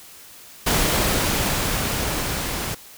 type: noise with level ramp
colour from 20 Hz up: pink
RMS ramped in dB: -19 to -27 dBFS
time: 0.66-2.75 s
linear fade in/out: 10 ms
effects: white hiss -44 dBFS RMS until 2.97 s